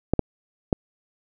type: clicks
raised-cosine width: 2 ms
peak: -5 dBFS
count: 3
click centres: 0.136 / 0.193 / 0.728 s
effects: none